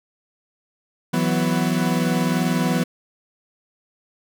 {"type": "chord", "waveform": "40% pulse", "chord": "E suspended second", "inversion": "none", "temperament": "equal with one note detuned", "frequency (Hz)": [164.81, 185, 247.9], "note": ["E3", "F#3", "B3"], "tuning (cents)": [0, 0, 7], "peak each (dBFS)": -22, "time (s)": [1.13, 2.84], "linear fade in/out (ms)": 10, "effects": []}